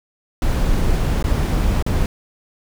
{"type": "noise with dropouts", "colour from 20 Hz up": "brown", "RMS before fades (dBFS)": -17, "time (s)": [0.42, 2.06], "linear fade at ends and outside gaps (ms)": 1, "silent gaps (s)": [[1.226, 1.241], [1.825, 1.864]], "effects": []}